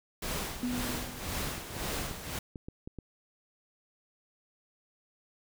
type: noise with tremolo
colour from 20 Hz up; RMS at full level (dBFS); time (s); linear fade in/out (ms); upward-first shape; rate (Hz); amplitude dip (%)
pink; -34; 0.22-2.39; 5; sine; 1.9; 65
type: tone with exponential decay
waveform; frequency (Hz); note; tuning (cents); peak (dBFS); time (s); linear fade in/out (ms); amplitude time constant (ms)
sine; 246.9; B3; 0; -28; 0.63-1.6; 2; 210
type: clicks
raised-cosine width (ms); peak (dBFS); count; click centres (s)
3; -28; 12; 0.894 / 0.949 / 1.29 / 1.514 / 1.58 / 1.767 / 1.843 / 2.112 / 2.558 / 2.685 / 2.875 / 2.987
effects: none